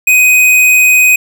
square tone, 2503 Hz, D#7, 10 cents sharp, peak -5 dBFS, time 0.07-1.16 s, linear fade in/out 5 ms, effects none

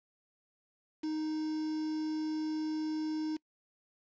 triangle tone with quantisation, 310.9 Hz, D#4, 1 cent flat, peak -30 dBFS, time 1.03-3.37 s, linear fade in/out 10 ms, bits 8, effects noise-tail reverb RT60 0.1 s tail -25 dB re dry + resampled to 16000 Hz

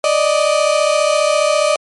35% pulse tone pair together, 585.2 / 620 Hz, D5 / D#5, -6 / -6 cents, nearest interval minor second, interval 100 cents, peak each -13 dBFS, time 0.04-1.76 s, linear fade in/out 2 ms, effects MP3 48 kbps

